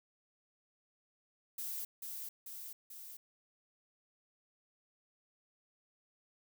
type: noise with echo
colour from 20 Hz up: violet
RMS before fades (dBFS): -41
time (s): 1.58-1.85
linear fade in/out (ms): 5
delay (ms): 440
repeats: 3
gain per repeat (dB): -3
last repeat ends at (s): 3.17
effects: none